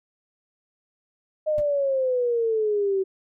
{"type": "exponential sweep", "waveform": "sine", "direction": "down", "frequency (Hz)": [622.3, 378.5], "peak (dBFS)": -20, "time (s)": [1.46, 3.04], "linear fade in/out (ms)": 20}
{"type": "noise with exponential decay", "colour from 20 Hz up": "brown", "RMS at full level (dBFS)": -31, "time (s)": [1.58, 1.66], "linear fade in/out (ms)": 1, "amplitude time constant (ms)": 17}
{"effects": []}